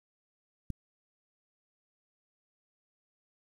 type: click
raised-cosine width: 5 ms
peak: -23 dBFS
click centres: 0.703 s
effects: 9-bit